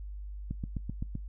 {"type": "click train", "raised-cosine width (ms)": 5, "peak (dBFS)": -22, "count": 6, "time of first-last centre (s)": [0.51, 1.154], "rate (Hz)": 7.77, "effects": ["noise-tail reverb RT60 0.2 s tail -25 dB re dry", "added 50 Hz sine -38 dBFS peak until 1.28 s"]}